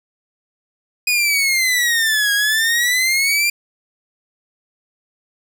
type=exponential two-way sweep; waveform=sawtooth; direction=down then up; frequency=2489 to 1633 to 2396 Hz; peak=-11 dBFS; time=1.07-3.5 s; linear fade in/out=5 ms; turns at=2.33 s; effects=none